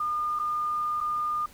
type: tone with dropouts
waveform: sine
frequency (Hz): 1213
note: D#6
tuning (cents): -44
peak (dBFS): -25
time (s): 0-1.46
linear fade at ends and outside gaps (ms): 5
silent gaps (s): 0.391-0.396 / 1.005-1.009
effects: pink hiss -52 dBFS RMS until 1.53 s + MP3 96 kbps